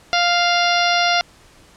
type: harmonic tone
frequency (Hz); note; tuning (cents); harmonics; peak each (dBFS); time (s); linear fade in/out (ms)
698.5; F5; 0; 1 / 2 / 3 / 4 / 5 / 6 / 7 / 8; -18 / -21 / -23 / -24 / -25 / -26 / -26 / -27; 0.13-1.21; 0
effects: pink hiss -49 dBFS RMS until 1.76 s + low-pass 9000 Hz 12 dB/octave